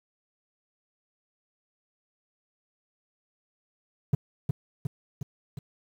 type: tone with echo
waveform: triangle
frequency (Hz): 138.59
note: C#3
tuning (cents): 0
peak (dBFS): -15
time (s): 4.13-4.15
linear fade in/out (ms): 5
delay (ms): 360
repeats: 4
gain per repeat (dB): -4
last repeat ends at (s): 5.59
effects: 9-bit